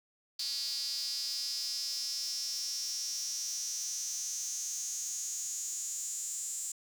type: tone with high-pass filter sweep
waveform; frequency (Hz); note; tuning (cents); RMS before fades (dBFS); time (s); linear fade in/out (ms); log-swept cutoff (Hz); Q
square; 128.8; C3; -27; -37; 0.39-6.72; 5; 4600 to 7400; 8.5
effects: none